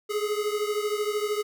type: beating tone pair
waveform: square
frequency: 415.3 / 428.3 Hz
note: G#4 / A4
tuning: 0 / -47 cents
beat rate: 13 Hz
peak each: -28 / -31 dBFS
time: 0.09-1.43 s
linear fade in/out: 20 ms
effects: none